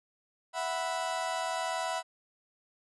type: chord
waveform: 35% pulse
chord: E suspended second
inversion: none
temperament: equal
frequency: 659.3 / 740 / 987.8 Hz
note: E5 / F#5 / B5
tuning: 0 / 0 / 0 cents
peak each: -34 dBFS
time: 0.53-2.03 s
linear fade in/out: 50 ms
effects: resampled to 24000 Hz